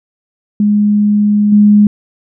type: tone with level steps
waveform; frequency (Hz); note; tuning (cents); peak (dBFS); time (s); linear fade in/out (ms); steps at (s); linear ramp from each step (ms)
sine; 207.7; G#3; 0; -7 / -3; 0.6-1.87; 2; 1.52; 5
effects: none